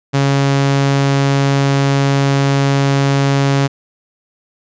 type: tone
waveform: sawtooth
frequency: 138.59 Hz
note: C#3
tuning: in tune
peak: -7 dBFS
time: 0.13-3.68 s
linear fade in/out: 20 ms
effects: resampled to 16000 Hz